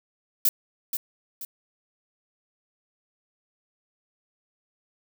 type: noise with echo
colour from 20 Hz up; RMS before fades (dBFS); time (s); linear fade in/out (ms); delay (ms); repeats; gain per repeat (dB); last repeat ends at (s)
violet; -20; 0.45-0.49; 2; 480; 2; -8; 1.45
effects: none